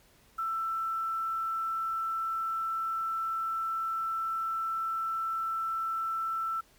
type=tone with quantisation; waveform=sine; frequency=1331 Hz; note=E6; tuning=16 cents sharp; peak=-29 dBFS; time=0.38-6.61 s; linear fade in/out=10 ms; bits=9; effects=pink hiss -62 dBFS RMS until 6.78 s + MP3 96 kbps